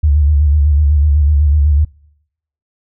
sine tone with vibrato, 73.6 Hz, D2, 4 cents sharp, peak -7 dBFS, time 0.03-1.85 s, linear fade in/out 10 ms, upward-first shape square, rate 8 Hz, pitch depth 58 cents each way, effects noise-tail reverb RT60 0.8 s tail -26 dB re dry

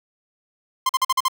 45% pulse tone bursts, 1046.5 Hz, C6, in tune, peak -16 dBFS, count 6, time 0.86-1.283 s, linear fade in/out 5 ms, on 33 ms, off 45 ms, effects 8-bit

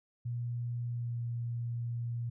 sine tone with pitch glide, 119.9 to 118.39 Hz, A#2 to A#2, +49 to +27 cents, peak -33 dBFS, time 0.25-2.3 s, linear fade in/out 10 ms, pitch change -22 cents, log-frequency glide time 0.87-1.21 s, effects none

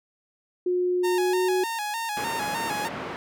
sine tone with pitch glide, 360 to 369.5 Hz, F#4 to F#4, -47 to -2 cents, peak -21 dBFS, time 0.66-1.64 s, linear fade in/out 5 ms, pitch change +45 cents, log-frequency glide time 1.08-1.48 s
sawtooth tone with vibrato, 875 Hz, A5, 10 cents flat, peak -24 dBFS, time 1.03-2.89 s, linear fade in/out 20 ms, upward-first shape square, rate 3.3 Hz, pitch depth 78 cents each way
pink band-pass noise, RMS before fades -34 dBFS, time 2.17-3.16 s, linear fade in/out 0 ms, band 200 to 2000 Hz, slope 12 dB/octave
effects none

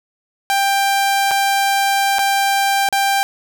sawtooth tone with dropouts, 790 Hz, G5, 13 cents sharp, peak -10 dBFS, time 0.5-3.23 s, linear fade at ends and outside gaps 0 ms, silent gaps 1.31-1.314 / 2.185-2.191 / 2.888-2.926 s, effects none

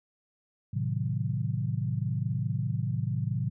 sine chord, A diminished seventh, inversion none, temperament equal, 110 / 130.81 / 155.56 / 185 Hz, A2 / C3 / Eb3 / Gb3, 0 / 0 / 0 / 0 cents, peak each -31 / -31 / -34 / -37 dBFS, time 0.73-3.5 s, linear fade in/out 10 ms, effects none

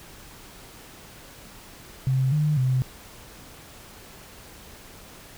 sine tone with pitch steps, 131.6 / 151.1 / 129 Hz, C3 / D3 / C3, +10 / +50 / -24 cents, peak -19 dBFS, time 2.07-2.82 s, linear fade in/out 0 ms, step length 250 ms, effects pink hiss -46 dBFS RMS until 5.37 s

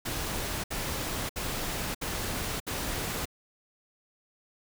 pink noise bursts, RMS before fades -33 dBFS, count 5, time 0.05-3.256 s, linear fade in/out 10 ms, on 590 ms, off 64 ms, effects none

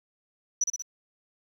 sine tone with echo, 5920 Hz, F#8, in tune, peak -21 dBFS, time 0.61-0.64 s, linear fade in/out 5 ms, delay 61 ms, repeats 3, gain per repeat -4 dB, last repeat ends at 0.823 s, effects 9-bit

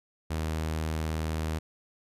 sawtooth tone, 79 Hz, D#2, 27 cents sharp, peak -25 dBFS, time 0.3-1.59 s, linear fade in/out 10 ms, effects resampled to 32000 Hz

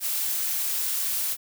blue noise, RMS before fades -27 dBFS, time 0-1.37 s, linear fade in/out 50 ms, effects none

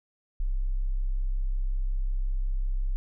sine tone, 32.74 Hz, C1, 2 cents sharp, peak -24 dBFS, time 0.4-2.96 s, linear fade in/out 0 ms, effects none

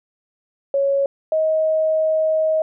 sine tone pair in turn, 554.4 / 631 Hz, C#5 / D#5, 0 / +24 cents, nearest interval major second, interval 224 cents, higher second, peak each -15 dBFS, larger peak neither, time 0.74-1.06 / 1.32-2.62 s, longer second, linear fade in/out 2 ms, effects none

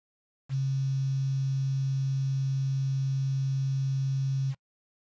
sine tone with quantisation, 134.9 Hz, C#3, 47 cents flat, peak -25 dBFS, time 0.49-4.55 s, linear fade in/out 50 ms, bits 8, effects noise-tail reverb RT60 0.1 s tail -25 dB re dry + resampled to 16000 Hz

